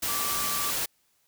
sine tone in noise, 1163 Hz, D6, 17 cents flat, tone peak -33 dBFS, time 0.08-0.71 s, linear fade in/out 10 ms, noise white, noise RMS -29 dBFS, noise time 0.02-0.86 s, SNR -7 dB, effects white hiss -69 dBFS RMS until 1.27 s

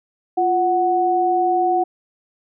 sine tone pair together, 349.2 / 740 Hz, F4 / F#5, 0 / 0 cents, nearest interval octave + minor second, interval 1300 cents, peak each -20 / -16 dBFS, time 0.37-1.84 s, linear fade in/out 10 ms, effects none

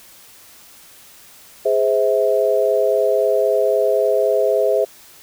sine chord, Ab augmented, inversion none, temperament just, 415.3 / 519.1 / 648.9 Hz, Ab4 / C5 / E5, 0 / -14 / -27 cents, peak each -18 dBFS, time 1.65-4.85 s, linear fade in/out 10 ms, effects white hiss -45 dBFS RMS until 5.22 s

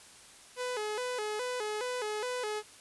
sawtooth tone with vibrato, 460 Hz, A#4, 23 cents flat, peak -29 dBFS, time 0.56-2.63 s, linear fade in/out 50 ms, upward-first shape square, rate 2.4 Hz, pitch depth 140 cents each way, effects white hiss -54 dBFS RMS until 2.8 s + resampled to 24000 Hz

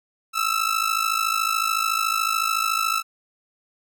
sawtooth ring-modulated tone, 1318.5 Hz, E6, in tune, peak -14 dBFS, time 0.33-3.03 s, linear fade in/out 50 ms, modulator 26.9 Hz, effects none

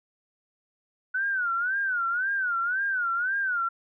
sine tone with vibrato, 1480 Hz, F#6, in tune, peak -24 dBFS, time 1.14-3.69 s, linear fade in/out 10 ms, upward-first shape sine, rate 1.9 Hz, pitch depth 150 cents each way, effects none

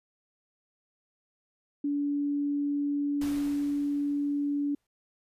sine tone, 287.3 Hz, D4, 38 cents flat, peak -26 dBFS, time 1.84-4.75 s, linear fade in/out 5 ms
pink noise with exponential decay, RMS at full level -41 dBFS, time 3.21-4.87 s, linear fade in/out 5 ms, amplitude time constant 360 ms
effects resampled to 32000 Hz

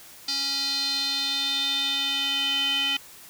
square tone with band-pass filter sweep, 277.2 Hz, C#4, in tune, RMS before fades -26 dBFS, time 0.28-2.97 s, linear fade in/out 5 ms, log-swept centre 4600 to 2900 Hz, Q 6.6, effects white hiss -47 dBFS RMS until 3.29 s

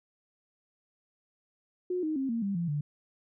sine tone with pitch steps, 361.9 / 311.4 / 268 / 230.6 / 198.47 / 170.79 / 146.98 Hz, F#4 / D#4 / C4 / A#3 / G3 / F3 / D3, -38 / +2 / +42 / -19 / +22 / -38 / +2 cents, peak -28 dBFS, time 1.9-2.81 s, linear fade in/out 5 ms, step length 130 ms, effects none

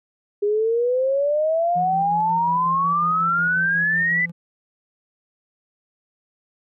sine exponential sweep, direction up, 405.2 to 2020 Hz, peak -17 dBFS, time 0.42-4.26 s, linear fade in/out 10 ms
triangle tone with tremolo, 170 Hz, F3, 46 cents flat, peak -26 dBFS, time 1.75-4.32 s, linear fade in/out 20 ms, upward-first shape square, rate 5.5 Hz, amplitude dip 35%
effects none

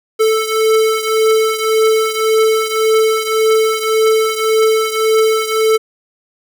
square beating tone pair, 439.3 / 441.1 Hz, A4 / A4, -3 / +4 cents, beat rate 1.8 Hz, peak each -13 / -17 dBFS, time 0.19-5.78 s, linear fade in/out 20 ms, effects none

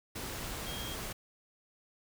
sine tone in noise, 3241 Hz, G#7, 43 cents flat, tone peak -43 dBFS, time 0.66-0.95 s, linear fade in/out 10 ms, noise pink, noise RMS -40 dBFS, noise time 0.15-1.13 s, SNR -6 dB, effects none

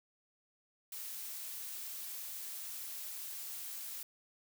blue noise, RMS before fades -44 dBFS, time 0.92-4.03 s, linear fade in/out 2 ms, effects none

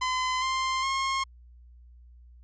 sawtooth tone with pitch steps, 1022 / 1048.3 / 1075.3 Hz, C6 / C6 / C6, -41 / +3 / +47 cents, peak -22 dBFS, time 0.01-1.24 s, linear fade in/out 10 ms, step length 410 ms, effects added 60 Hz sine -49 dBFS peak until 2.43 s + resampled to 16000 Hz

